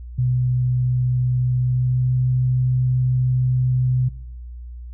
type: tone with pitch glide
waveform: sine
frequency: 125.5 to 127.1 Hz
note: B2 to C3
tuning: +28 to -50 cents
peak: -16 dBFS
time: 0.18-4.09 s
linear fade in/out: 10 ms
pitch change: +22 cents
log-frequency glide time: 1.58-2.18 s
effects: noise-tail reverb RT60 0.9 s tail -22 dB re dry + added 60 Hz sine -32 dBFS peak until 4.93 s